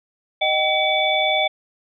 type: tone cluster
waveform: sine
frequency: 620 / 769 / 2273 / 3482 Hz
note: D#5 / G5 / C#7 / A7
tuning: -6 / -33 / +43 / -19 cents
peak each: -22 dBFS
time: 0.41-1.48 s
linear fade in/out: 10 ms
effects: none